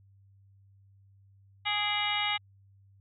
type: harmonic tone with a mistuned harmonic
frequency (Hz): 415.3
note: G#4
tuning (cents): 0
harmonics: 2 / 3 / 4 / 5 / 6 / 7 / 8 / 9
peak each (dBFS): -34 / -37 / -42 / -33 / -37 / -33 / -40 / -36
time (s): 1.65-2.38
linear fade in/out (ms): 20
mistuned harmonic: 6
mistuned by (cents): -100
effects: added 98 Hz sine -57 dBFS peak until 3 s